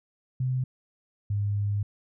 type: tone pair in turn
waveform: sine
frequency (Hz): 128.6 / 102.07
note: C3 / G#2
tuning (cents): -30 / -30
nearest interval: major third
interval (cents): 400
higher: first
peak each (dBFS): -24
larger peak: neither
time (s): 0.4-0.64 / 1.3-1.83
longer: second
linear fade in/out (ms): 5
effects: none